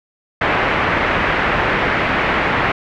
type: low-pass noise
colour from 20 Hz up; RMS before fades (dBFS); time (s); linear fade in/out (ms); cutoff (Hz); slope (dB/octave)
white; -17; 0.41-2.72; 5; 2200; 24
effects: none